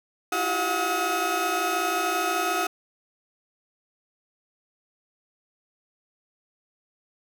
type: tone cluster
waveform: 30% pulse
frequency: 329.7 / 355.2 / 388.4 / 720 / 1276 Hz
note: E4 / F4 / G4 / F#5 / D#6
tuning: 0 / +29 / -16 / -47 / +43 cents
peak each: -31 / -32 / -30 / -25 / -25 dBFS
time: 0.32-2.67 s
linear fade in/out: 5 ms
effects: none